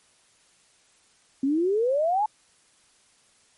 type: exponential sweep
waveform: sine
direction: up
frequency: 261.6 to 880 Hz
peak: -20 dBFS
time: 1.43-2.26 s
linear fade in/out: 5 ms
effects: white hiss -61 dBFS RMS until 3.57 s + MP3 48 kbps